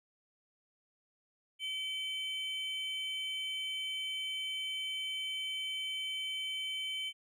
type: tone pair together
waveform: triangle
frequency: 2300 / 3070 Hz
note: D7 / G7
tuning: -37 / -37 cents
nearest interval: perfect fourth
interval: 500 cents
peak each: -40 / -35 dBFS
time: 1.59-7.13 s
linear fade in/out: 50 ms
effects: none